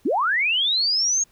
sine linear sweep, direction up, 207.7 to 6620 Hz, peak -18 dBFS, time 0.05-1.24 s, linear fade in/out 10 ms, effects pink hiss -60 dBFS RMS until 1.31 s

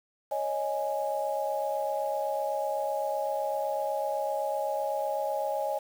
sine chord, C# suspended second, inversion none, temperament equal, 554.4 / 622.3 / 830.6 Hz, C#5 / D#5 / G#5, 0 / 0 / 0 cents, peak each -32 dBFS, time 0.31-5.79 s, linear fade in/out 10 ms, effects 8-bit

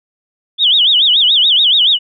sine tone with vibrato, 3322 Hz, G#7, in tune, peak -7 dBFS, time 0.58-1.99 s, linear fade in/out 50 ms, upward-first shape sine, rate 7 Hz, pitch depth 230 cents each way, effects none

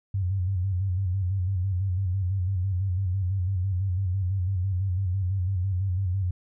sine tone with vibrato, 93.7 Hz, F#2, 22 cents sharp, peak -23 dBFS, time 0.14-6.31 s, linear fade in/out 5 ms, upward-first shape square, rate 6 Hz, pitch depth 74 cents each way, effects none

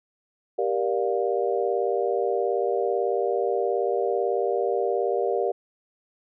sine chord, G minor seventh, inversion none, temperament just, 392 / 470.4 / 588 / 705.6 Hz, G4 / Bb4 / D5 / F5, 0 / +16 / +2 / +18 cents, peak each -26 / -26 / -29 / -29 dBFS, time 0.58-5.52 s, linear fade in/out 10 ms, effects none

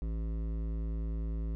triangle tone with hard clipping, 55 Hz, A1, in tune, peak -34 dBFS, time 0.02-1.55 s, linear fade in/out 0 ms, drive 17 dB, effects none

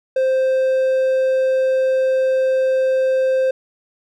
triangle tone, 523.3 Hz, C5, in tune, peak -12 dBFS, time 0.16-3.51 s, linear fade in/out 5 ms, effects none

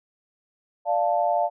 sine chord, D minor, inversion none, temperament equal, 587.3 / 698.5 / 880 Hz, D5 / F5 / A5, 0 / 0 / 0 cents, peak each -25 / -22 / -26 dBFS, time 0.85-1.5 s, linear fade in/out 50 ms, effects none

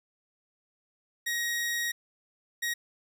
sawtooth tone bursts at uneven times, 1888 Hz, A#6, 22 cents sharp, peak -25 dBFS, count 2, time 1.26-1.92 / 2.62-2.74 s, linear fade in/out 10 ms, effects none

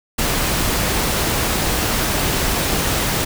pink noise, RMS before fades -19 dBFS, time 0.18-3.25 s, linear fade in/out 10 ms, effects none

